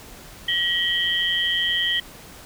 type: tone cluster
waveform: sine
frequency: 1912 / 3054 / 3230 Hz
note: A#6 / G7 / G#7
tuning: +43 / -46 / -49 cents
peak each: -24 dBFS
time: 0.48-2 s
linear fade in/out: 5 ms
effects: pink hiss -43 dBFS RMS until 2.45 s